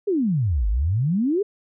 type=exponential two-way sweep; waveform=sine; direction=down then up; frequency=431 to 48 to 431 Hz; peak=-18 dBFS; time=0.07-1.43 s; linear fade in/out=10 ms; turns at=0.68 s; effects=none